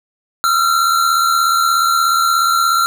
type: tone pair together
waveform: square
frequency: 1291 / 1367.8 Hz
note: E6 / F6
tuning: -37 / -36 cents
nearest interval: minor second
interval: 101 cents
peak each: -20 / -13 dBFS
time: 0.44-2.86 s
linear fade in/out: 0 ms
effects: none